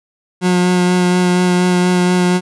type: tone with vibrato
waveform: 30% pulse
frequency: 180 Hz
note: F#3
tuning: 47 cents flat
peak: -8 dBFS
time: 0.41-2.41 s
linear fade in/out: 50 ms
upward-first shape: sine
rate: 4.2 Hz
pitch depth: 13 cents each way
effects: resampled to 24000 Hz